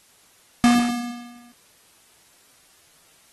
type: tone with exponential decay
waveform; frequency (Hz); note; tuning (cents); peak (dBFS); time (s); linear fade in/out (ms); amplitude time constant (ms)
square; 240.2; B3; -48; -11; 0.64-1.52; 0; 190
effects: white hiss -56 dBFS RMS until 3.32 s + AAC 32 kbps